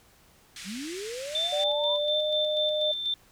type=band-pass noise; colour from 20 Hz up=pink; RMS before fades=-42 dBFS; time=0.56-1.64 s; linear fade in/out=2 ms; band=1800 to 8900 Hz; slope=24 dB/octave
type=linear sweep; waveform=sine; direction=up; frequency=170.9 to 1015 Hz; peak=-34 dBFS; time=0.64-1.99 s; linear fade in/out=50 ms
type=tone with tremolo; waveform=sine; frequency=3559 Hz; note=A7; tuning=19 cents sharp; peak=-25 dBFS; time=1.35-3.14 s; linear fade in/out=2 ms; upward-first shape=square; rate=4.1 Hz; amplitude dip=45%
type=tone with pitch glide; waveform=sine; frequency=590 to 609.4 Hz; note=D5 to D#5; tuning=+8 to -36 cents; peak=-26 dBFS; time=1.52-2.92 s; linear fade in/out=10 ms; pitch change=+56 cents; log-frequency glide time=2-2.17 s
effects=pink hiss -59 dBFS RMS until 3.31 s